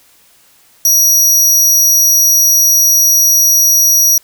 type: tone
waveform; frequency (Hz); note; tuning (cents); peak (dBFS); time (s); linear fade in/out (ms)
sawtooth; 5770; F#8; -44; -4; 0.85-4.18; 2
effects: white hiss -48 dBFS RMS until 4.23 s